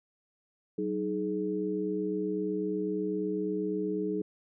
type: tone cluster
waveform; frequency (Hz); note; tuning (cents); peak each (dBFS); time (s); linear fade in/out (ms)
sine; 189.4 / 313.2 / 421.3; F#3 / D#4 / G#4; +41 / +11 / +25; -35 / -33 / -32; 0.78-4.22; 5
effects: none